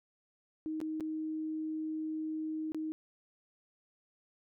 sine tone with dropouts, 313.4 Hz, D#4, 13 cents sharp, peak -34 dBFS, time 0.66-2.92 s, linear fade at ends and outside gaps 0 ms, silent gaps 0.803-0.814 / 1-1.007 / 2.72-2.746 s, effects none

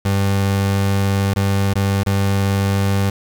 30% pulse tone with dropouts, 98.5 Hz, G2, 9 cents sharp, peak -12 dBFS, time 0.05-3.1 s, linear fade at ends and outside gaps 5 ms, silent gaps 1.339-1.36 / 1.737-1.755 / 2.034-2.062 s, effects 7-bit

